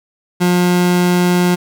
30% pulse tone, 178 Hz, F3, 33 cents sharp, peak -8 dBFS, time 0.4-1.56 s, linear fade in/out 20 ms, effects none

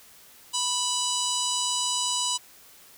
harmonic tone, 987.8 Hz, B5, in tune, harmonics 1 / 3 / 4 / 5 / 6 / 7 / 8 / 9, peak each -32 / -31 / -32 / -34 / -35 / -34 / -32 / -35 dBFS, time 0.53-2.38 s, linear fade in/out 20 ms, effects white hiss -52 dBFS RMS until 2.97 s

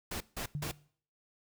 pink noise bursts, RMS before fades -38 dBFS, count 3, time 0.11-0.715 s, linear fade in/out 5 ms, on 95 ms, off 160 ms
sine tone with exponential decay, 146.83 Hz, D3, in tune, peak -31 dBFS, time 0.55-0.88 s, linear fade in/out 0 ms, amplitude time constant 70 ms
effects noise-tail reverb RT60 0.5 s tail -21 dB re dry

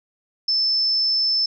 sine tone, 5274 Hz, E8, in tune, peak -17 dBFS, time 0.48-1.46 s, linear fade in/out 5 ms, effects none

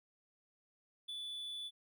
triangle tone with ADSR envelope, 3467 Hz, A7, 26 cents flat, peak -38 dBFS, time 1.08-1.71 s, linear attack 15 ms, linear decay 6 ms, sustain -2 dB, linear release 44 ms, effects none

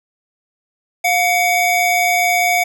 square tone pair together, 711.5 / 2259 Hz, F5 / C#7, +32 / +32 cents, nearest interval octave + minor sixth, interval 2000 cents, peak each -16 / -17 dBFS, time 1.04-2.64 s, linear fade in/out 10 ms, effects none

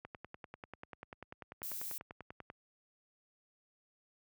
click train, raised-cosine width 0.5 ms, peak -31 dBFS, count 26, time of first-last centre 0.05-2.501 s, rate 10.2 Hz
violet noise, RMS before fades -42 dBFS, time 1.63-1.98 s, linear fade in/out 0 ms
effects high-pass 60 Hz 12 dB/octave

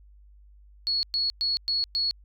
sine tone bursts, 4360 Hz, C#8, 29 cents flat, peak -23 dBFS, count 5, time 0.87-2.11 s, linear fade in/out 0 ms, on 160 ms, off 110 ms, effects added 50 Hz sine -50 dBFS peak until 2.24 s

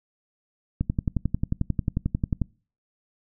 click train, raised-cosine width 5 ms, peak -11 dBFS, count 19, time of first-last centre 0.81-2.417 s, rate 11.2 Hz, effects noise-tail reverb RT60 0.4 s tail -25 dB re dry

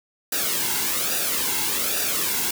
white noise with flanger, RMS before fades -24 dBFS, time 0.32-2.51 s, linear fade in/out 5 ms, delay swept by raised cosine 0.93 to 1.68 ms, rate 1.2 Hz, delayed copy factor -0.65, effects none

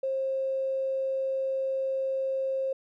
triangle tone with tanh clipping, 533 Hz, C5, 32 cents sharp, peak -26 dBFS, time 0.03-2.73 s, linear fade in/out 5 ms, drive 3 dB, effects none

